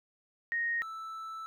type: tone pair in turn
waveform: sine / triangle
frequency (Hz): 1864.7 / 1318.5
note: A#6 / E6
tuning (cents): 0 / 0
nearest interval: tritone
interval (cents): 600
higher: first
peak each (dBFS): -29 / -37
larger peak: first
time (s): 0.52-0.82 / 0.82-1.46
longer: second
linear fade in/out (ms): 0
effects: none